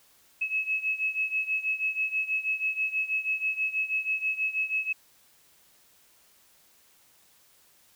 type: beating tone pair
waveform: sine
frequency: 2577 / 2583.2 Hz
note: E7 / E7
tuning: -40 / -36 cents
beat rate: 6.2 Hz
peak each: -28 / -31 dBFS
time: 0.41-4.93 s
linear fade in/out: 10 ms
effects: white hiss -61 dBFS RMS until 7.95 s